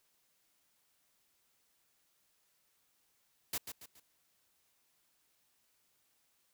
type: noise with echo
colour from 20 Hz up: white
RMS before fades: -36 dBFS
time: 3.53-3.58 s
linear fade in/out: 5 ms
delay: 140 ms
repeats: 3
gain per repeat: -8 dB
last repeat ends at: 4 s
effects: white hiss -75 dBFS RMS until 6.53 s